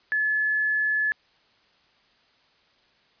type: tone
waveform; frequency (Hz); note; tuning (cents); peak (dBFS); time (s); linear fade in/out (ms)
sine; 1719; A6; -41; -21; 0.12-1.12; 0
effects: white hiss -62 dBFS RMS until 3.2 s + resampled to 11025 Hz